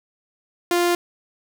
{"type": "tone", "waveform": "sawtooth", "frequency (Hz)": 349.2, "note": "F4", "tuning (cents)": 0, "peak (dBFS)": -13, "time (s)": [0.71, 0.95], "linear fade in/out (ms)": 2, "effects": []}